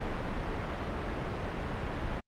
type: low-pass noise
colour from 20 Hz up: pink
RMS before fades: -35 dBFS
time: 0-2.21 s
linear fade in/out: 20 ms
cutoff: 1900 Hz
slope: 12 dB/octave
effects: Opus 48 kbps